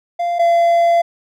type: tone pair in turn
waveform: triangle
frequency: 693 / 682.7 Hz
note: F5 / F5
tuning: -14 / -40 cents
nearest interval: unison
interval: 26 cents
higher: first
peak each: -14 / -8 dBFS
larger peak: second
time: 0.19-0.39 / 0.39-1.02 s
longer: second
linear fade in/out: 10 ms
effects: none